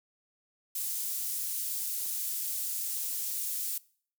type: high-pass noise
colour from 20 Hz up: pink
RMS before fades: -34 dBFS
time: 0.75-3.78 s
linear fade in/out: 5 ms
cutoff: 10000 Hz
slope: 12 dB/octave
effects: noise-tail reverb RT60 0.5 s tail -22 dB re dry